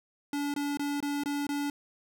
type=tone bursts; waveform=square; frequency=287.3 Hz; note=D4; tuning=38 cents flat; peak=-30 dBFS; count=6; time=0.33-1.7 s; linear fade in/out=2 ms; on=210 ms; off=22 ms; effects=none